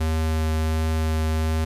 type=tone with vibrato; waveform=square; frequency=79.2 Hz; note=D#2; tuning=31 cents sharp; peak=-21 dBFS; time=0-1.65 s; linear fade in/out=10 ms; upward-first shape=triangle; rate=1.4 Hz; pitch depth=9 cents each way; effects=resampled to 32000 Hz + 10-bit